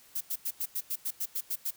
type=noise bursts; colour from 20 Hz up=violet; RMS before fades=-32 dBFS; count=11; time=0.15-1.709 s; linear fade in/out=10 ms; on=59 ms; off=91 ms; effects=white hiss -58 dBFS RMS until 1.76 s